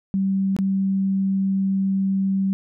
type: tone with dropouts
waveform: sine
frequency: 193.4 Hz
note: G3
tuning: 23 cents flat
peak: -18 dBFS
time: 0.14-2.53 s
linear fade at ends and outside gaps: 0 ms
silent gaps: 0.565-0.588 s
effects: none